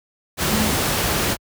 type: tone in noise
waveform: sine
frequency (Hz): 215.3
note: A3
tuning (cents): -37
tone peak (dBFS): -19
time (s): 0.49-0.72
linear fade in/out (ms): 50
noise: pink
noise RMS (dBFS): -20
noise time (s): 0.37-1.37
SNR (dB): -2
effects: high-pass 60 Hz 12 dB/octave